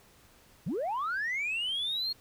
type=linear sweep; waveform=sine; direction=up; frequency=123.47 to 4327 Hz; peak=-28 dBFS; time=0.66-2.13 s; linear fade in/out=10 ms; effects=tanh soft clip ceiling -27 dBFS + pink hiss -60 dBFS RMS until 2.2 s